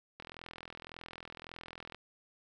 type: click train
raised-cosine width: 0.3 ms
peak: -29 dBFS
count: 74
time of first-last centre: 0.2-1.946 s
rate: 41.8 Hz
effects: none